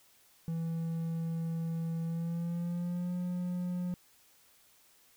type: tone with pitch glide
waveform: triangle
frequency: 164.81 to 178.69 Hz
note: E3 to F3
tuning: 0 to +40 cents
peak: -30 dBFS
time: 0.48-3.94 s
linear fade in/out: 0 ms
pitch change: +140 cents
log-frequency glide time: 2.02-3.15 s
effects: white hiss -64 dBFS RMS until 5.16 s